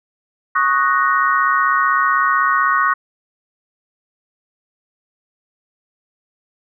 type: chord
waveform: sine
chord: D# minor seventh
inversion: third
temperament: equal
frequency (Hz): 1108.7 / 1244.5 / 1480 / 1864.7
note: C#6 / D#6 / F#6 / A#6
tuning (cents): 0 / 0 / 0 / 0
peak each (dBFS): -16 / -19 / -19 / -21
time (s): 0.55-2.94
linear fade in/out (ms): 10
effects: none